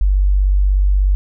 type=tone; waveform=sine; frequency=48.29 Hz; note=G1; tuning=25 cents flat; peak=-10 dBFS; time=0.01-1.15 s; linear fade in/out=0 ms; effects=none